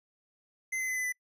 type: tone with pitch steps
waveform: square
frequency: 2061 / 2044 / 2028 / 2012 / 1995.4 Hz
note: C7 / C7 / B6 / B6 / B6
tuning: -27 / -41 / +45 / +32 / +17 cents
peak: -31 dBFS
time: 0.72-1.125 s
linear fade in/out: 10 ms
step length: 81 ms
effects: noise-tail reverb RT60 0.1 s tail -25 dB re dry + resampled to 32000 Hz